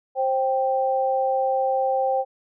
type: tone pair together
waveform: sine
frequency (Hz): 528.7 / 784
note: C5 / G5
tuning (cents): +18 / 0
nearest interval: perfect fifth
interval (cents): 682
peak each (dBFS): -22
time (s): 0.15-2.25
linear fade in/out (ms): 50
effects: none